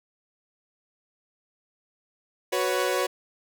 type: chord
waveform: sawtooth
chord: F# suspended fourth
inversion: none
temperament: equal with one note detuned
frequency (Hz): 370 / 493.9 / 557.6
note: F#4 / B4 / C#5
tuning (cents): 0 / 0 / +10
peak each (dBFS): -24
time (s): 2.52-3.07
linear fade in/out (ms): 10
effects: none